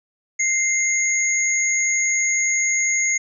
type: tone pair together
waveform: sine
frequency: 2093 / 6645 Hz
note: C7 / G#8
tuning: 0 / 0 cents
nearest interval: octave + minor sixth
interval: 2000 cents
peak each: -20 dBFS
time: 0.39-3.18 s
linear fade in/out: 10 ms
effects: none